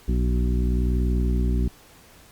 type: harmonic tone with a mistuned harmonic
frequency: 60.8 Hz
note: B1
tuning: 26 cents flat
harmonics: 1 / 2 / 3 / 4 / 5 / 6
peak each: -20 / -30 / -29 / -31 / -36 / -35 dBFS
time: 0.08-1.68 s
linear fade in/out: 5 ms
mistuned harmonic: 6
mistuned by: +46 cents
effects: pink hiss -51 dBFS RMS until 2.31 s + Opus 48 kbps